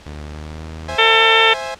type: tone with pitch glide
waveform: sawtooth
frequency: 74.7 to 79.6 Hz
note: D2 to D#2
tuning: +30 to +40 cents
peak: -25 dBFS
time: 0.06-0.96 s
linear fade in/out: 5 ms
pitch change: +110 cents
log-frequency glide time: 0.28-0.68 s
type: chord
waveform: sawtooth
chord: C augmented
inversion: none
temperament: equal with one note detuned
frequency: 526.3 / 659.3 / 830.6 Hz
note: C5 / E5 / G#5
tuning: +10 / 0 / 0 cents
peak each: -24 / -25 / -24 dBFS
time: 0.88-1.75 s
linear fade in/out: 10 ms
type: harmonic tone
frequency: 448.5 Hz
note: A4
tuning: 33 cents sharp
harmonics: 1 / 2 / 3 / 4 / 5 / 6 / 7 / 8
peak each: -18 / -18 / -18 / -18 / -18 / -18 / -18 / -18 dBFS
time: 0.98-1.54 s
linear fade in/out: 10 ms
effects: pink hiss -43 dBFS RMS until 1.79 s + low-pass 6000 Hz 12 dB/octave